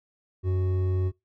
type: tone pair together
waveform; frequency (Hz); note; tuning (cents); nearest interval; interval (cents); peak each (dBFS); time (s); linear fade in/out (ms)
triangle; 92.5 / 370; F#2 / F#4; 0 / 0; 2 octaves; 2400; -20 / -29; 0.43-1.12; 50
effects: noise-tail reverb RT60 0.2 s tail -23 dB re dry + tanh soft clip ceiling -17 dBFS